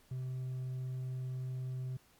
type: tone with hard clipping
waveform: sine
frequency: 128.7 Hz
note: C3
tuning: 28 cents flat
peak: -37 dBFS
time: 0.11-1.97 s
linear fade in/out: 5 ms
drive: 2 dB
effects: pink hiss -66 dBFS RMS until 2.19 s + MP3 96 kbps